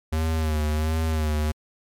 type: tone with vibrato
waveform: square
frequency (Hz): 78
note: D#2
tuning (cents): +5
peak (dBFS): -22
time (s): 0.12-1.52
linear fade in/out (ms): 10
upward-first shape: sine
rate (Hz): 1.4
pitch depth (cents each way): 52
effects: MP3 96 kbps